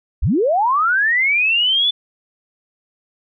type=linear sweep; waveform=sine; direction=up; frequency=31.03 to 3500 Hz; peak=-13 dBFS; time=0.22-1.91 s; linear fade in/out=10 ms; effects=none